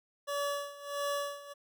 25% pulse tone with tremolo, 571 Hz, D5, 49 cents flat, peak -27 dBFS, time 0.27-1.54 s, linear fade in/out 20 ms, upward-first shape sine, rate 1.5 Hz, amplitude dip 85%, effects none

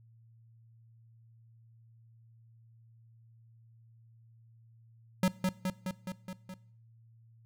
square tone with echo, 185 Hz, F#3, in tune, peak -24 dBFS, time 5.23-5.28 s, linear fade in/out 2 ms, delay 210 ms, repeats 6, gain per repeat -3 dB, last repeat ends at 6.54 s, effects noise-tail reverb RT60 0.6 s tail -20 dB re dry + added 114 Hz sine -57 dBFS peak until 7.45 s

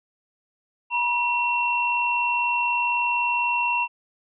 sine tone pair together, 962 / 2721 Hz, B5 / F7, -46 / -46 cents, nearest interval octave + tritone, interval 1800 cents, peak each -23 dBFS, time 0.9-3.88 s, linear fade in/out 50 ms, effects none

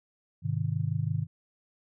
sine chord, Ab major, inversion none, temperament just, 103.83 / 129.78 / 155.74 Hz, Ab2 / C3 / Eb3, 0 / -14 / +2 cents, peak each -31 dBFS, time 0.42-1.27 s, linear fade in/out 50 ms, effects none

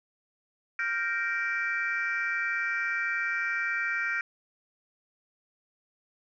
sine chord, G minor seventh, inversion third, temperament equal with one note detuned, 1396.9 / 1568 / 1864.7 / 2334 Hz, F6 / G6 / Bb6 / D7, 0 / 0 / 0 / -11 cents, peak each -32 dBFS, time 0.79-4.21 s, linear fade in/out 2 ms, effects tanh soft clip ceiling -19 dBFS

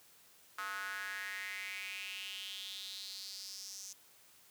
square tone with high-pass filter sweep, 98 Hz, G2, in tune, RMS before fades -44 dBFS, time 0.58-3.93 s, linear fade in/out 5 ms, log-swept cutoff 1300 to 6200 Hz, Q 5, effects white hiss -63 dBFS RMS until 4.5 s + high-pass 60 Hz 12 dB/octave

